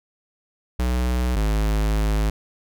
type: tone pair in turn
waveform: square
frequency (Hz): 61.74 / 52.85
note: B1 / G#1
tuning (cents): 0 / +31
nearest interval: minor third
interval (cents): 269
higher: first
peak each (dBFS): -20 / -19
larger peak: second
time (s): 0.79-1.36 / 1.36-2.3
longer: second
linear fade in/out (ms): 5
effects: none